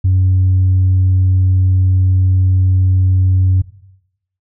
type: tone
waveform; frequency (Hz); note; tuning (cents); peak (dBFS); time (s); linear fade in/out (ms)
sine; 93.2; F#2; +13; -7; 0.04-3.62; 10
effects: noise-tail reverb RT60 0.8 s tail -17 dB re dry + tanh soft clip ceiling -6 dBFS